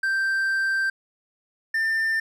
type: tone pair in turn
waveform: triangle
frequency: 1568 / 1793.1 Hz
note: G6 / A6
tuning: 0 / +32 cents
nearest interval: major second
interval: 232 cents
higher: second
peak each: -19 dBFS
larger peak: neither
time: 0.03-0.9 / 1.74-2.2 s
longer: first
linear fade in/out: 5 ms
effects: none